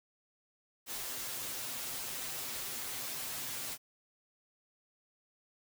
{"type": "noise with comb filter", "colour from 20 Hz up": "white", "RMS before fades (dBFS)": -40, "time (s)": [0.86, 3.78], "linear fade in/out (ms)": 50, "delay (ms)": 7.8, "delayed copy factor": 0.95, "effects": []}